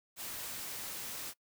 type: noise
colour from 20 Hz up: white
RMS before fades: -42 dBFS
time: 0.16-1.34 s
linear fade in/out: 50 ms
effects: noise-tail reverb RT60 0.1 s tail -22 dB re dry